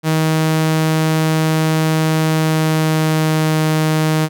sawtooth tone with pitch glide, 158.2 to 156.47 Hz, D#3 to D#3, +29 to +10 cents, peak -9 dBFS, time 0.03-4.29 s, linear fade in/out 50 ms, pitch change -19 cents, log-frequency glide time 2.19-3.65 s, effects none

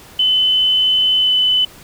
sine tone with pitch glide, 3028 to 3011 Hz, F#7 to F#7, +39 to +30 cents, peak -11 dBFS, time 0.19-1.65 s, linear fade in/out 5 ms, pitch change -9 cents, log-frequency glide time 1.18-1.31 s, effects pink hiss -41 dBFS RMS until 1.83 s

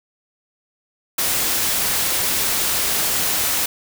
white noise, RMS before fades -20 dBFS, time 1.18-3.66 s, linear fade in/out 5 ms, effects none

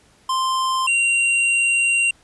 square tone pair in turn, 1045 / 2761 Hz, C6 / F7, -2 / -20 cents, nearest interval octave + perfect fourth, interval 1682 cents, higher second, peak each -19 / -16 dBFS, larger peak second, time 0.29-0.87 / 0.87-2.11 s, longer second, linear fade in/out 5 ms, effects pink hiss -55 dBFS RMS until 2.23 s + resampled to 24000 Hz

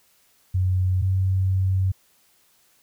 sine tone pair in turn, 92.5 / 94.61 Hz, F#2 / F#2, 0 / +39 cents, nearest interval unison, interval 39 cents, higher second, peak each -18 dBFS, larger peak neither, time 0.54-1.02 / 1.02-1.92 s, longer second, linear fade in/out 10 ms, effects white hiss -61 dBFS RMS until 2.82 s

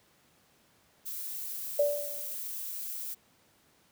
violet noise, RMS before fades -38 dBFS, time 1.05-3.15 s, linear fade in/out 20 ms
sine tone with exponential decay, 580 Hz, D5, 22 cents flat, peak -20 dBFS, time 1.79-2.35 s, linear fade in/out 5 ms, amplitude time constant 120 ms
effects pink hiss -65 dBFS RMS until 3.91 s + high-pass 100 Hz 12 dB/octave

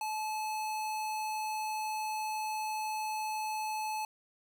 square tone, 863 Hz, A5, 34 cents flat, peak -34 dBFS, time 0.01-4.05 s, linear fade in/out 2 ms, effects none

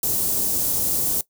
white band-stop noise, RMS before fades -22 dBFS, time 0.03-1.21 s, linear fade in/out 2 ms, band 490 to 7800 Hz, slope 12 dB/octave, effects noise-tail reverb RT60 0.1 s tail -19 dB re dry

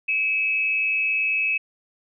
sine tone pair together, 2307 / 2589 Hz, D7 / E7, -31 / -32 cents, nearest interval major second, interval 199 cents, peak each -30 / -20 dBFS, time 0.08-1.58 s, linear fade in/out 10 ms, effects none

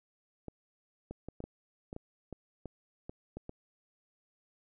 clicks, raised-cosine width 2 ms, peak -28 dBFS, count 12, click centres 0.483 / 1.11 / 1.286 / 1.404 / 1.44 / 1.929 / 1.964 / 2.327 / 2.657 / 3.095 / 3.37 / 3.494 s, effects none

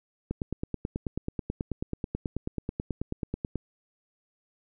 click train, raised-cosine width 3 ms, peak -17 dBFS, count 31, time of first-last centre 0.31-3.557 s, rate 9.24 Hz, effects none

